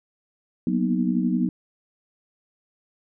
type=chord; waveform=sine; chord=B major seventh; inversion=second; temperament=equal with one note detuned; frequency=185 / 235.1 / 246.9 / 311.1 Hz; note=F#3 / A#3 / B3 / D#4; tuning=0 / +15 / 0 / 0 cents; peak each=-24 / -27 / -24 / -28 dBFS; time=0.67-1.49 s; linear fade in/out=2 ms; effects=none